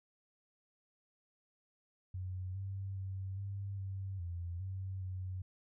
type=tone with pitch steps; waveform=sine; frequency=92.4 / 97.1 / 95.6 / 98.9 / 96.4 / 86.6 / 95.1 / 92.9 Hz; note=F#2 / G2 / G2 / G2 / G2 / F2 / F#2 / F#2; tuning=-2 / -16 / -43 / +16 / -28 / -14 / +48 / +7 cents; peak=-38 dBFS; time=2.14-5.42 s; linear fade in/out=5 ms; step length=410 ms; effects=none